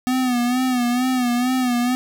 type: tone with vibrato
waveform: square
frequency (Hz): 249.1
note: B3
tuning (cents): +15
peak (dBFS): -18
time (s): 0.07-1.95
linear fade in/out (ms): 0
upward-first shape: sine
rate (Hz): 2.2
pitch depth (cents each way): 64
effects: none